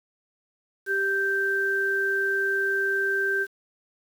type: tone pair together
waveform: sine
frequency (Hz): 392.8 / 1565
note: G4 / G6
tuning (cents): +4 / -3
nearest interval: 2 octaves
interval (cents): 2393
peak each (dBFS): -28 / -23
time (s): 0.86-3.47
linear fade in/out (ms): 50
effects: 8-bit